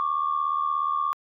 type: tone pair together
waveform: sine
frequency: 1102 / 1178.9 Hz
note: C#6 / D6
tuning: -11 / +6 cents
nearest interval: minor second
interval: 117 cents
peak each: -25 dBFS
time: 0-1.13 s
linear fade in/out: 0 ms
effects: tanh soft clip ceiling -15 dBFS